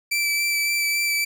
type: tone with vibrato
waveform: sawtooth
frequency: 2326 Hz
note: D7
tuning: 17 cents flat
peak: -17 dBFS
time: 0.11-1.25 s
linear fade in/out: 10 ms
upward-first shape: sine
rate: 3.6 Hz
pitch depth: 12 cents each way
effects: none